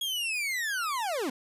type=linear sweep; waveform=40% pulse; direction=down; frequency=3322 to 230.9 Hz; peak=-28 dBFS; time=0.01-1.3 s; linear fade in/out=5 ms; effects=resampled to 32000 Hz + 11-bit